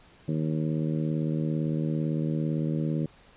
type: harmonic tone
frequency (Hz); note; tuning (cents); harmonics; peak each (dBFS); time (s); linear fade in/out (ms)
77.78; D#2; 0; 2 / 3 / 4 / 5 / 6 / 7; -27 / -32 / -33 / -40 / -41 / -41; 0.28-3.06; 5
effects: pink hiss -56 dBFS RMS until 3.36 s + resampled to 8000 Hz